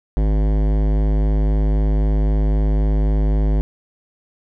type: tone with hard clipping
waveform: sine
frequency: 51.91 Hz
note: G#1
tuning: in tune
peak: -16 dBFS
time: 0.17-3.61 s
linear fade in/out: 0 ms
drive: 18 dB
effects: none